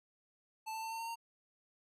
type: tone with pitch steps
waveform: square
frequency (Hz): 880 / 888.2 / 896.4 / 904.7 / 913.1 / 921.6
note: A5 / A5 / A5 / A5 / A#5 / A#5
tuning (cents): 0 / +16 / +32 / +48 / -36 / -20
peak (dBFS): -40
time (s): 0.66-1.158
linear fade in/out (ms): 20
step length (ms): 83
effects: resampled to 32000 Hz